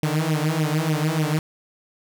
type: tone with flanger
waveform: sawtooth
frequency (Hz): 155.56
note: D#3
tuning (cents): 0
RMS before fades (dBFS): -22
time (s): 0.03-1.39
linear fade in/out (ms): 2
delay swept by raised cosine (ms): 0.33 to 6.03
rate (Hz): 3.4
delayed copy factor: +0.95
effects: none